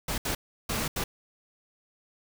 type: noise bursts at uneven times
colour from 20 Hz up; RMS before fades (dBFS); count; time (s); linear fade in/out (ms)
pink; -30; 4; 0.08-0.18 / 0.25-0.35 / 0.69-0.88 / 0.96-1.04; 5
effects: none